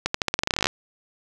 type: accelerating click train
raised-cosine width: 0.2 ms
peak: -4 dBFS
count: 17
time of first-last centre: 0.06-0.669 s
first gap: 84 ms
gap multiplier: 0.88
effects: none